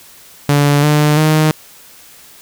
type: tone with pitch steps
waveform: sawtooth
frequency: 144.3 / 149.65 / 155.19 Hz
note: D3 / D3 / D#3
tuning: -30 / +33 / -4 cents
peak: -5 dBFS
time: 0.49-1.51 s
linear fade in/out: 0 ms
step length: 340 ms
effects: white hiss -41 dBFS RMS until 2.41 s